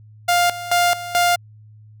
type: tone with tremolo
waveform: sawtooth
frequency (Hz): 702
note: F5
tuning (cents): +9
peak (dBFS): -10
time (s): 0.28-1.36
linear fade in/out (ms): 10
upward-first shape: square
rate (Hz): 2.3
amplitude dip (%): 80
effects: added 107 Hz sine -42 dBFS peak until 2 s